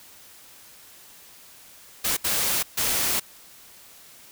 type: noise bursts at uneven times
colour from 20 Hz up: white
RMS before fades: -24 dBFS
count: 3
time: 2.04-2.17 / 2.24-2.63 / 2.77-3.2 s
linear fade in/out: 10 ms
effects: white hiss -49 dBFS RMS until 4.31 s